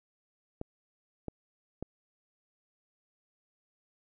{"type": "clicks", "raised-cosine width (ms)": 2, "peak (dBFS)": -23, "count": 3, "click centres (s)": [0.614, 1.283, 1.826], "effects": []}